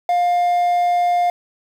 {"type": "tone with quantisation", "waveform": "triangle", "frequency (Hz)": 706, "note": "F5", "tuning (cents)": 19, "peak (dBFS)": -12, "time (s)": [0.09, 1.3], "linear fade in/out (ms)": 2, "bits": 7, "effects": []}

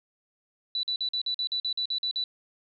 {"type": "tone bursts", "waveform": "sine", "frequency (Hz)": 3964, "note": "B7", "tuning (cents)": 6, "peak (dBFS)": -26, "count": 12, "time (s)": [0.75, 2.24], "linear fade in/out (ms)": 2, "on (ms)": 82, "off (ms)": 46, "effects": []}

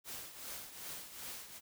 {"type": "noise with tremolo", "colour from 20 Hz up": "white", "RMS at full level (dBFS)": -44, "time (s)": [0.04, 1.61], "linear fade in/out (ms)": 50, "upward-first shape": "triangle", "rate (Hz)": 2.6, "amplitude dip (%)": 70, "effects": []}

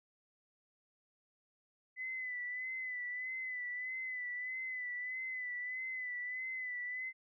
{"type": "tone with vibrato", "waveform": "sine", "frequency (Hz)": 2008, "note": "B6", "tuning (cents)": 28, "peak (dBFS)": -38, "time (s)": [1.96, 7.13], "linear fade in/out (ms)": 50, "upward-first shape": "sine", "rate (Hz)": 1.6, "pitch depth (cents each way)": 40, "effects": []}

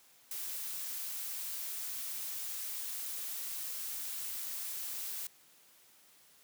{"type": "noise", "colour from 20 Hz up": "blue", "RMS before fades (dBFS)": -40, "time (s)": [0.31, 5.27], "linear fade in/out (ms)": 2, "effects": ["white hiss -63 dBFS RMS until 6.43 s", "high-pass 100 Hz 12 dB/octave"]}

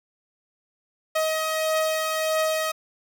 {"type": "beating tone pair", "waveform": "sawtooth", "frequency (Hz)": [630, 631.6], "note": ["D#5", "D#5"], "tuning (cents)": [21, 26], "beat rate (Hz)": 1.6, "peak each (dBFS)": [-27, -19], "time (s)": [1.15, 2.72], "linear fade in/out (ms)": 10, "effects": []}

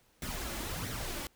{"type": "noise with flanger", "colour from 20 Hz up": "pink", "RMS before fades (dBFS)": -38, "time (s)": [0.22, 1.27], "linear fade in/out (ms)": 2, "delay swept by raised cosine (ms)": [0.51, 3.51], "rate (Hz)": 1.5, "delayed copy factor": 0.55, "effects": ["pink hiss -68 dBFS RMS until 1.35 s"]}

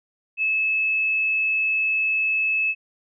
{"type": "tone", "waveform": "sine", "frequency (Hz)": 2600, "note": "E7", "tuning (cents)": -24, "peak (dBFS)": -19, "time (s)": [0.37, 2.75], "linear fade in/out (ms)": 50, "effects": []}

